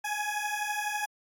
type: beating tone pair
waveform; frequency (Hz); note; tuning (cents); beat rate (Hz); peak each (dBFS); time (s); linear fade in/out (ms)
20% pulse; 830.6 / 842.6; G#5 / G#5; 0 / +25; 12; -28; 0.04-1.06; 10
effects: AAC 64 kbps